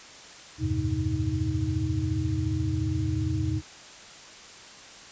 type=tone cluster; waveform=sine; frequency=80.8 / 95 / 109.4 / 132.1 / 313 Hz; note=E2 / F#2 / A2 / C3 / D#4; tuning=-34 / +46 / -9 / +17 / +10 cents; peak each=-31 dBFS; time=0.58-3.62 s; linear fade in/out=50 ms; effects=white hiss -46 dBFS RMS until 5.11 s + resampled to 16000 Hz